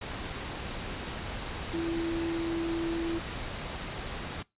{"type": "tone in noise", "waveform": "sine", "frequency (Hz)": 333.4, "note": "E4", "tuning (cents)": 20, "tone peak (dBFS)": -29, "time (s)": [1.73, 3.19], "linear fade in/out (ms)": 10, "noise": "pink", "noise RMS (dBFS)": -37, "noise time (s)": [0.01, 4.43], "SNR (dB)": 5, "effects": ["noise-tail reverb RT60 0.2 s tail -22 dB re dry", "resampled to 8000 Hz"]}